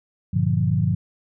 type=chord; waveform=sine; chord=G minor seventh; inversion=none; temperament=equal with one note detuned; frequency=98 / 117.76 / 146.83 / 174.61 Hz; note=G2 / Bb2 / D3 / F3; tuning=0 / +18 / 0 / 0 cents; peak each=-23 dBFS; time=0.33-0.95 s; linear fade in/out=10 ms; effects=none